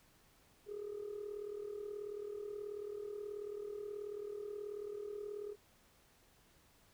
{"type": "tone with amplitude modulation", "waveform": "sine", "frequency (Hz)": 413.2, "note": "G#4", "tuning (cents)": -9, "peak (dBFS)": -37, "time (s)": [0.66, 5.56], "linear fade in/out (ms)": 50, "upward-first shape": "sine", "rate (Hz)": 38.5, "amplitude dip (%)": 75, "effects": ["tanh soft clip ceiling -37 dBFS", "pink hiss -68 dBFS RMS until 6.93 s"]}